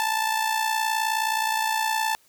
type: tone with amplitude modulation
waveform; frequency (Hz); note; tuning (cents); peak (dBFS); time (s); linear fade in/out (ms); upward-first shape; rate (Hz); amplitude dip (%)
sawtooth; 880; A5; 0; -16; 0-2.15; 0; sine; 59.2; 60
effects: white hiss -60 dBFS RMS until 2.28 s